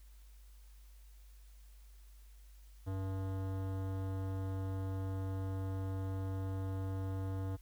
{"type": "tone with hard clipping", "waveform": "sine", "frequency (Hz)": 95.7, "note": "G2", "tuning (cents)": -41, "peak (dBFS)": -38, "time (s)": [2.86, 7.57], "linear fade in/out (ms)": 20, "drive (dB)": 18, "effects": ["added 50 Hz sine -54 dBFS peak until 7.61 s", "white hiss -69 dBFS RMS until 7.61 s"]}